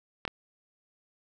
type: clicks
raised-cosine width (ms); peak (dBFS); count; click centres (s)
0.3; -15; 2; 0.252 / 0.278
effects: none